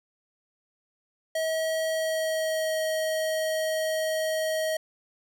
square tone with pitch glide, 640 to 632.3 Hz, D#5 to D#5, +49 to +28 cents, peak -26 dBFS, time 1.35-4.77 s, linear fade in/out 5 ms, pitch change -21 cents, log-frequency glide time 1.9-2.8 s, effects none

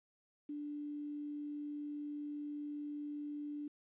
sine tone with quantisation, 293.7 Hz, D4, in tune, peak -40 dBFS, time 0.49-3.68 s, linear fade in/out 5 ms, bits 11, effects resampled to 8000 Hz

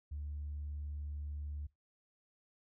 sine tone, 73.42 Hz, D2, in tune, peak -38 dBFS, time 0.11-1.67 s, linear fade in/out 10 ms, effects noise-tail reverb RT60 0.2 s tail -23 dB re dry + tanh soft clip ceiling -35 dBFS

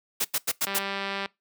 white noise bursts, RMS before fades -25 dBFS, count 5, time 0.2-0.791 s, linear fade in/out 10 ms, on 47 ms, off 89 ms
click train, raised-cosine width 0.3 ms, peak -15 dBFS, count 117, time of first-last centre 0.67-1.259 s, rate 197 Hz
effects noise-tail reverb RT60 0.2 s tail -23 dB re dry + high-pass 150 Hz 12 dB/octave

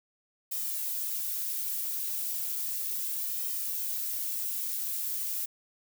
violet noise with flanger, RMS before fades -33 dBFS, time 0.51-5.46 s, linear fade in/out 10 ms, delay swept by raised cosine 1.6 to 3.7 ms, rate 0.34 Hz, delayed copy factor +0.6, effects none

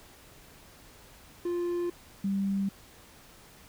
triangle / sine tone pair in turn, 349.2 / 196.53 Hz, F4 / G3, 0 / +5 cents, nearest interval minor seventh, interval 995 cents, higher first, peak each -26 dBFS, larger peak neither, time 1.45-1.9 / 2.24-2.69 s, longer neither, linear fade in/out 5 ms, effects pink hiss -54 dBFS RMS until 3.68 s

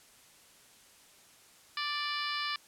harmonic tone with a mistuned harmonic, 587.3 Hz, D5, in tune, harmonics 2 / 3 / 4 / 5 / 6 / 7 / 8 / 9, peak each -37 / -39 / -40 / -41 / -42 / -42 / -43 / -44 dBFS, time 1.77-2.56 s, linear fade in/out 2 ms, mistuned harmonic 9, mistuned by -42 cents, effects white hiss -59 dBFS RMS until 2.67 s + low-pass 11000 Hz 12 dB/octave

